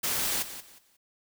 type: noise with echo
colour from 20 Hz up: white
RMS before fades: -29 dBFS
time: 0.03-0.43 s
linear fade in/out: 10 ms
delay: 180 ms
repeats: 3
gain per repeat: -12 dB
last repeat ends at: 0.97 s
effects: none